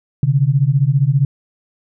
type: beating tone pair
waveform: sine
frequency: 130.81 / 145.81 Hz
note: C3 / D3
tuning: 0 / -12 cents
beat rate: 15 Hz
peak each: -14 dBFS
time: 0.23-1.25 s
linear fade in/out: 2 ms
effects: none